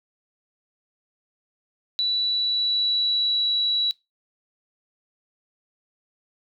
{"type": "tone with pitch glide", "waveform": "sine", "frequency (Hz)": [3949, 3917], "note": ["B7", "B7"], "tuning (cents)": [-1, -15], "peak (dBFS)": -20, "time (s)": [1.99, 3.91], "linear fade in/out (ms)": 0, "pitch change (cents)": -14, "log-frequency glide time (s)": [2.14, 3.47], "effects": ["noise-tail reverb RT60 0.2 s tail -19 dB re dry"]}